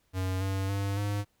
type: tone with pitch steps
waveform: square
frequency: 93.6 / 96.4 / 99.28 / 102.25 Hz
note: F#2 / G2 / G2 / G#2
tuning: +20 / -28 / +22 / -26 cents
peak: -29 dBFS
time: 0.13-1.25 s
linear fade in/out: 50 ms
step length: 280 ms
effects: pink hiss -72 dBFS RMS until 1.4 s